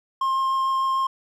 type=tone with vibrato; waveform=triangle; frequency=1064 Hz; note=C6; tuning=29 cents sharp; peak=-18 dBFS; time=0.21-1.07 s; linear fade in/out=5 ms; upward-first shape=triangle; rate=6.7 Hz; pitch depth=9 cents each way; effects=none